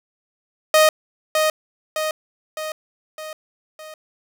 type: tone with echo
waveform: sawtooth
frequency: 622.3 Hz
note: D#5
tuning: in tune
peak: -7 dBFS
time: 0.74-0.89 s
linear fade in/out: 2 ms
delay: 610 ms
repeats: 5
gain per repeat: -5 dB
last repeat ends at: 3.94 s
effects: none